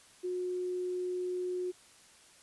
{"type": "tone", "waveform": "sine", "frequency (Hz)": 362.5, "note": "F#4", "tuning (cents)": -35, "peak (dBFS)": -32, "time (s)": [0.23, 1.72], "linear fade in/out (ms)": 20, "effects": ["white hiss -59 dBFS RMS until 2.42 s", "resampled to 24000 Hz"]}